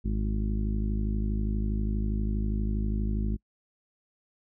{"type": "harmonic tone", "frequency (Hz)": 52.4, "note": "G#1", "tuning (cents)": 16, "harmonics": [1, 2, 3, 4, 5, 6, 7], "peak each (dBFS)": [-27, -34, -41, -33, -43, -43, -45], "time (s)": [0.04, 3.37], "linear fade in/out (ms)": 20, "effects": ["noise-tail reverb RT60 0.1 s tail -26 dB re dry"]}